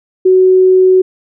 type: tone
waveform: sine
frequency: 372.7 Hz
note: F#4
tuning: 13 cents sharp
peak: -4 dBFS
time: 0.25-1.02 s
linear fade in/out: 10 ms
effects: none